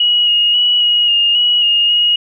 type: tone with pitch steps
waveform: sine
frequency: 2910 / 2868 / 2932 / 2895 / 2834 / 2916 / 2846 / 2883 Hz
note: F#7 / F7 / F#7 / F#7 / F7 / F#7 / F7 / F#7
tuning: -29 / +45 / -16 / -38 / +25 / -26 / +32 / -46 cents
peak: -9 dBFS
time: 0-2.16 s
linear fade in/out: 5 ms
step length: 270 ms
effects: none